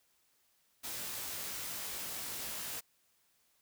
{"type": "noise with comb filter", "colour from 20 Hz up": "white", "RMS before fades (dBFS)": -41, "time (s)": [0.83, 2.81], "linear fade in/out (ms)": 20, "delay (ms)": 19, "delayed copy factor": 0.55, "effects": ["white hiss -73 dBFS RMS until 3.61 s"]}